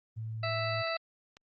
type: tone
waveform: sine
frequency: 111 Hz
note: A2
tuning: 16 cents sharp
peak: -35 dBFS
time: 0.16-0.83 s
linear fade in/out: 20 ms
type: harmonic tone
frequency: 659.3 Hz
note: E5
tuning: in tune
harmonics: 1 / 2 / 3 / 4 / 6 / 7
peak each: -34 / -37 / -39 / -40 / -42 / -42 dBFS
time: 0.43-0.97 s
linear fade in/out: 5 ms
type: click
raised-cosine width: 0.2 ms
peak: -35 dBFS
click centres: 1.369 s
effects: Opus 24 kbps